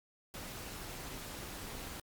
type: noise with amplitude modulation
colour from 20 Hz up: pink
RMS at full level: -42 dBFS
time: 0.34-2 s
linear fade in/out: 2 ms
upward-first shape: sine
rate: 229 Hz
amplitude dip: 65%
effects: Opus 48 kbps